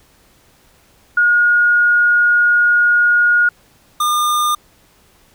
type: tone pair in turn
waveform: sine / square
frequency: 1437 / 1208.4 Hz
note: F6 / D6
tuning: +49 / +49 cents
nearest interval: minor third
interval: 300 cents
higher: first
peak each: -9 / -14 dBFS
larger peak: first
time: 1.17-3.49 / 4-4.55 s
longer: first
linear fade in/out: 5 ms
effects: pink hiss -52 dBFS RMS until 5.34 s